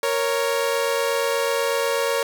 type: tone pair together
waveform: sawtooth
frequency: 466.2 / 554.4 Hz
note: A#4 / C#5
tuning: 0 / 0 cents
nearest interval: minor third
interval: 300 cents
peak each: -19 dBFS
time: 0.03-2.23 s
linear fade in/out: 2 ms
effects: none